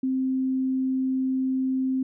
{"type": "tone", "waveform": "sine", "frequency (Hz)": 261.6, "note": "C4", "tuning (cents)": 0, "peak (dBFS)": -22, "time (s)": [0.03, 2.03], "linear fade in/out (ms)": 5, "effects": []}